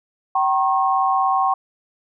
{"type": "tone cluster", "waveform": "sine", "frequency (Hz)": [769, 944, 1081], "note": ["G5", "A#5", "C#6"], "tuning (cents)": [-33, 22, -44], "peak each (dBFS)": [-18, -26, -19], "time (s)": [0.35, 1.54], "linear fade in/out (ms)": 5, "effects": []}